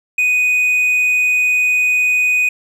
triangle tone, 2489 Hz, D#7, in tune, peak -10 dBFS, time 0.18-2.49 s, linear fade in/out 5 ms, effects none

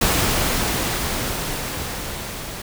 pink noise with level ramp, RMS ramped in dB -18 to -32 dBFS, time 0.01-2.62 s, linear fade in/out 5 ms, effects none

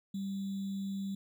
sine tone with sample-and-hold, 196 Hz, G3, in tune, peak -34 dBFS, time 0.14-1.15 s, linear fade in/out 5 ms, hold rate 3675 Hz, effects none

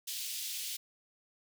pink high-pass noise, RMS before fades -39 dBFS, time 0.07-0.77 s, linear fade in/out 10 ms, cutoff 3000 Hz, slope 24 dB/octave, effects none

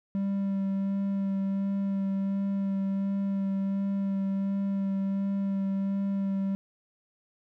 triangle tone with vibrato, 196 Hz, G3, in tune, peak -24 dBFS, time 0.15-6.55 s, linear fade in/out 0 ms, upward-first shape sine, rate 1.4 Hz, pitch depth 13 cents each way, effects none

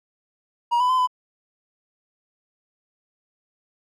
triangle tone with pitch steps, 951 / 997 / 1024 / 1004 Hz, A#5 / B5 / C6 / B5, +34 / +16 / -38 / +28 cents, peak -15 dBFS, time 0.71-1.074 s, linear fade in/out 20 ms, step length 91 ms, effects none

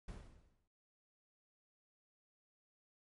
brown noise with exponential decay, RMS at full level -45 dBFS, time 0.08-0.68 s, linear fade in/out 5 ms, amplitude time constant 130 ms, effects noise-tail reverb RT60 0.1 s tail -20 dB re dry + MP3 48 kbps

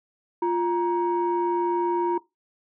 sine tone pair together, 349.2 / 942 Hz, F4 / A#5, 0 / +18 cents, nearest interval octave + perfect fourth, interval 1718 cents, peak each -22 / -23 dBFS, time 0.42-2.18 s, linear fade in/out 5 ms, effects noise-tail reverb RT60 0.2 s tail -20 dB re dry + tanh soft clip ceiling -16 dBFS

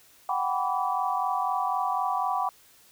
sine chord, G major seventh, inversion third, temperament equal with one note detuned, 740 / 784 / 987.8 / 1152.5 Hz, F#5 / G5 / B5 / D6, 0 / 0 / 0 / -33 cents, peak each -30 dBFS, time 0.29-2.49 s, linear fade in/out 2 ms, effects white hiss -57 dBFS RMS until 2.91 s

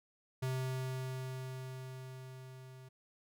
square tone with level ramp, 130 Hz, C3, 11 cents flat, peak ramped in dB -34 to -52 dBFS, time 0.42-2.89 s, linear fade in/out 10 ms, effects none

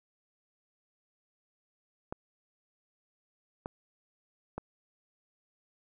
clicks, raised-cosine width 1 ms, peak -22 dBFS, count 3, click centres 2.125 / 3.659 / 4.58 s, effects none

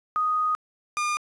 sine / 30% pulse tone pair in turn, 1244.5 / 1209.8 Hz, D#6 / D#6, 0 / -49 cents, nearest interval unison, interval 49 cents, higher first, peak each -21 dBFS, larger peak neither, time 0.16-0.55 / 0.97-1.17 s, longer first, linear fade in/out 0 ms, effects resampled to 22050 Hz + 10-bit

